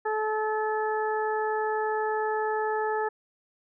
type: harmonic tone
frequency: 432.1 Hz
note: A4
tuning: 31 cents flat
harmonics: 1 / 2 / 3 / 4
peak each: -28 / -29 / -36 / -35 dBFS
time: 0.05-3.09 s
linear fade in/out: 10 ms
effects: none

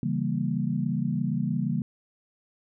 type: chord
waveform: sine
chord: C# diminished seventh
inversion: none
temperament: equal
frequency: 138.59 / 164.81 / 196 / 233.1 Hz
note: C#3 / E3 / G3 / Bb3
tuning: 0 / 0 / 0 / 0 cents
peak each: -30 dBFS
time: 0.03-1.82 s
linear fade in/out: 2 ms
effects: none

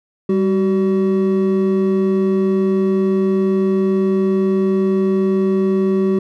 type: tone pair together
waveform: triangle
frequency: 196 / 378.2 Hz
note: G3 / F#4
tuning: 0 / +38 cents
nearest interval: major seventh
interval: 1138 cents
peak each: -14 dBFS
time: 0.29-6.19 s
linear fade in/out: 5 ms
effects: none

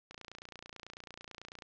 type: click train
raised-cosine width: 0.2 ms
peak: -29 dBFS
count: 45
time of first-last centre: 0.11-1.622 s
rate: 29.1 Hz
effects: low-pass 6000 Hz 12 dB/octave

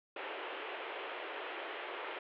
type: band-pass noise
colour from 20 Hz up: pink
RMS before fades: -43 dBFS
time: 0.16-2.19 s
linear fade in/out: 5 ms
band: 350 to 3200 Hz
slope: 48 dB/octave
effects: none

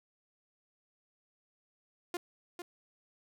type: tone with echo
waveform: sawtooth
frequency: 350.9 Hz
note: F4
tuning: 8 cents sharp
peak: -30 dBFS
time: 2.14-2.17 s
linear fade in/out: 2 ms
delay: 450 ms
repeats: 1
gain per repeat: -7 dB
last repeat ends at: 2.62 s
effects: none

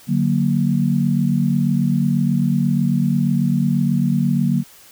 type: chord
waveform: sine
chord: D augmented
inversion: none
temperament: equal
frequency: 146.83 / 185 / 233.1 Hz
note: D3 / F#3 / A#3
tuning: 0 / 0 / 0 cents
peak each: -19 dBFS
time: 0.07-4.64 s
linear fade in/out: 50 ms
effects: white hiss -46 dBFS RMS until 4.91 s

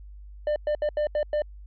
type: tone bursts at uneven times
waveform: triangle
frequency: 598 Hz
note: D5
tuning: 31 cents sharp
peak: -20 dBFS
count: 6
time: 0.47-0.56 / 0.67-0.75 / 0.82-0.89 / 0.97-1.07 / 1.15-1.23 / 1.33-1.42 s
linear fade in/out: 2 ms
effects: added 50 Hz sine -41 dBFS peak until 1.66 s + resampled to 11025 Hz

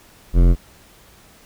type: tone with hard clipping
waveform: sine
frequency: 43.65 Hz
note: F1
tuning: in tune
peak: -11 dBFS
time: 0.33-0.56 s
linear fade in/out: 50 ms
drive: 16 dB
effects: pink hiss -49 dBFS RMS until 1.45 s

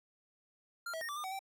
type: tone with pitch steps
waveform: square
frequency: 1391 / 648 / 1848 / 1166 / 1206 / 756 / 776 Hz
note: F6 / E5 / A#6 / D6 / D6 / F#5 / G5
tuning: -7 / -30 / -16 / -13 / +46 / +37 / -18 cents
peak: -39 dBFS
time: 0.86-1.392 s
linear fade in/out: 5 ms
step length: 76 ms
effects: none

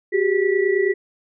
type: tone cluster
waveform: sine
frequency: 374.7 / 404 / 1953 Hz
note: F#4 / G#4 / B6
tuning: +22 / -48 / -20 cents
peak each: -19 / -19 / -25 dBFS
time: 0.12-0.94 s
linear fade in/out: 20 ms
effects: none

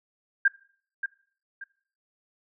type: tone with echo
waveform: sine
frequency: 1600 Hz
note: G6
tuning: 35 cents sharp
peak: -16 dBFS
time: 0.45-0.48 s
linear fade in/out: 5 ms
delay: 580 ms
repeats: 2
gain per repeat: -10 dB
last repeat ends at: 1.64 s
effects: noise-tail reverb RT60 0.5 s tail -21 dB re dry

